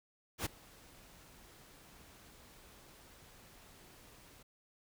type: noise with ADSR envelope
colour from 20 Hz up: pink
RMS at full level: -35 dBFS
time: 0.38-4.43 s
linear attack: 75 ms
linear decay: 14 ms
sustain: -24 dB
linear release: 8 ms
effects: none